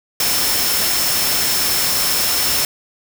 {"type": "tone in noise", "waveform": "sine", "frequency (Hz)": 5330, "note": "E8", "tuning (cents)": 18, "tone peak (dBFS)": -22, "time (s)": [0.2, 2.65], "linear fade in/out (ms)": 2, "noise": "white", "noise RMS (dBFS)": -18, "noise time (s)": [0.2, 2.65], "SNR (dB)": -7, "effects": []}